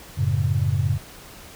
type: chord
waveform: sine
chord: F# minor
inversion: none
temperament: equal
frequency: 92.5 / 110 / 138.59 Hz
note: F#2 / A2 / C#3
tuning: 0 / 0 / 0 cents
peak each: -23 dBFS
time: 0.17-0.98 s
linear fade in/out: 20 ms
effects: pink hiss -43 dBFS RMS until 1.55 s